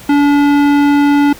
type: tone with tanh clipping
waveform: sine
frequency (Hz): 287.2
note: D4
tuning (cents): -39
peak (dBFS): -9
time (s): 0.09-1.33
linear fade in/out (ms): 5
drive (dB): 18
effects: pink hiss -35 dBFS RMS until 1.39 s